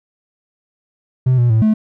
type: tone with pitch steps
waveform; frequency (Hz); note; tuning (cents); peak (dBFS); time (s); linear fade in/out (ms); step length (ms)
triangle; 128.4 / 120.9 / 111.1 / 216.5; C3 / B2 / A2 / A3; -32 / -36 / +17 / -28; -7; 1.26-1.74; 10; 120
effects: tanh soft clip ceiling -4 dBFS